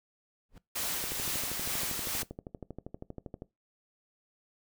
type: noise with exponential growth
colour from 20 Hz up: brown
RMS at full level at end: -40 dBFS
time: 0.49-0.58 s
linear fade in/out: 2 ms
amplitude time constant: 19 ms
type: noise with tremolo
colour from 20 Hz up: white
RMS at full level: -33 dBFS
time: 0.75-2.23 s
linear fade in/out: 10 ms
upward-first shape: sine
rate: 2.2 Hz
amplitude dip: 30%
type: click train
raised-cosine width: 2 ms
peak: -27 dBFS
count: 31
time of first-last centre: 1.04-3.421 s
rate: 12.6 Hz
effects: noise-tail reverb RT60 0.2 s tail -20 dB re dry